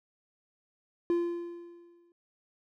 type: tone with exponential decay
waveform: triangle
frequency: 344.5 Hz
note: F4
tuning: 24 cents flat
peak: -21 dBFS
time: 1.1-2.12 s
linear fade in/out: 1 ms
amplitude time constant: 220 ms
effects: none